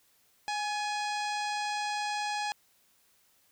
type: harmonic tone with a mistuned harmonic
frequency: 830.6 Hz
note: G#5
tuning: in tune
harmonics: 1 / 2 / 3 / 4 / 5 / 6 / 7 / 8 / 9 / 10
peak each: -32 / -39 / -40 / -44 / -43 / -44 / -49 / -51 / -51 / -52 dBFS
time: 0.48-2.52 s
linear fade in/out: 0 ms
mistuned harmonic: 2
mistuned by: +46 cents
effects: white hiss -67 dBFS RMS until 3.51 s